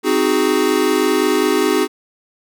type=chord; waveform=square; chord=Ab dominant seventh; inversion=first; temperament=equal; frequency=261.6 / 311.1 / 370 / 415.3 Hz; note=C4 / Eb4 / Gb4 / Ab4; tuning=0 / 0 / 0 / 0 cents; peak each=-22 / -20 / -19 / -19 dBFS; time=0.03-1.88 s; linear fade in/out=50 ms; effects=none